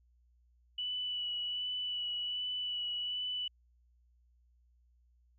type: tone with vibrato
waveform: sine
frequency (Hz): 2960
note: F#7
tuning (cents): 0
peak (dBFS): -34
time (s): 0.78-3.48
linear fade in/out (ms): 5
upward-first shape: sine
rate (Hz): 1.3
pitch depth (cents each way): 16
effects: added 60 Hz sine -65 dBFS peak until 5.38 s